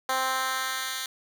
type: tone with high-pass filter sweep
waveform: 10% pulse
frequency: 261.6 Hz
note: C4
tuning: in tune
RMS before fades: -29 dBFS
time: 0.09-1.06 s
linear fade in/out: 2 ms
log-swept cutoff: 690 to 2700 Hz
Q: 0.97
effects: none